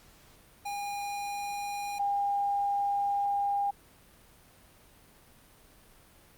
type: tone pair in turn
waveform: square / sine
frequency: 812 / 805.5 Hz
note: G#5 / G5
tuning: -39 / +47 cents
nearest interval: unison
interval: 14 cents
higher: first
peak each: -34 / -26 dBFS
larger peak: second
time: 0.65-1.99 / 1.99-3.71 s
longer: second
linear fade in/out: 10 ms
effects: pink hiss -58 dBFS RMS until 6.37 s + Opus 48 kbps